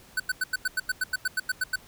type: tone bursts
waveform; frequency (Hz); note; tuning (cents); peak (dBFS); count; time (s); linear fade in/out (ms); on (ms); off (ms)
square; 1506; F#6; +30; -24; 14; 0.17-1.759; 5; 29; 91
effects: pink hiss -53 dBFS RMS until 1.87 s